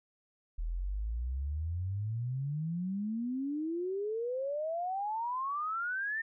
sine exponential sweep, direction up, 38.89 to 1832 Hz, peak -32 dBFS, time 0.58-6.22 s, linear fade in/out 10 ms, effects none

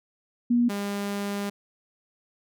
sine / sawtooth tone pair in turn, 240 / 201.8 Hz, B3 / G#3, -49 / -49 cents, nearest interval minor third, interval 300 cents, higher first, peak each -18 / -24 dBFS, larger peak first, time 0.5-0.69 / 0.69-1.5 s, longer second, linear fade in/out 10 ms, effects none

